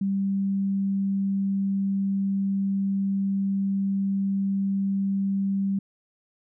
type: tone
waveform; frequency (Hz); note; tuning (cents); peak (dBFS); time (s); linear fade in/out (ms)
sine; 196; G3; 0; -22; 0.01-5.79; 5
effects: none